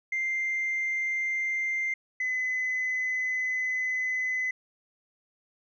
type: tone pair in turn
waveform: sine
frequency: 2093 / 2021 Hz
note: C7 / B6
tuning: 0 / +39 cents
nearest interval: minor second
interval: 61 cents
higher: first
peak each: -25 dBFS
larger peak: neither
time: 0.12-1.94 / 2.2-4.51 s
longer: second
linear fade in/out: 5 ms
effects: tanh soft clip ceiling -23 dBFS